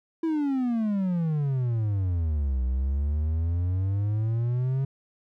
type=exponential two-way sweep; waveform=triangle; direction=down then up; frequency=332.6 to 62 to 137 Hz; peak=-21 dBFS; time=0.23-4.85 s; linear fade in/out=5 ms; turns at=2.63 s; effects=none